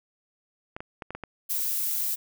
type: clicks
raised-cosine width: 0.5 ms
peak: -21 dBFS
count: 6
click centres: 0.765 / 0.805 / 1.022 / 1.106 / 1.15 / 1.237 s
type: noise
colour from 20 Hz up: violet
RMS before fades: -28 dBFS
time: 1.49-2.16 s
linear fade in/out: 20 ms
effects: none